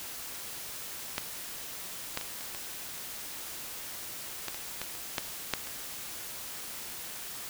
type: clicks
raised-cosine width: 0.2 ms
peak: -12 / -13 / -21 / -23 / -22 / -16 / -22 / -16 / -26 / -11 / -9 / -25 dBFS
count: 12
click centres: 1.181 / 2.174 / 2.212 / 2.409 / 2.548 / 4.483 / 4.545 / 4.816 / 4.952 / 5.182 / 5.537 / 5.672 s
effects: white hiss -41 dBFS RMS until 7.49 s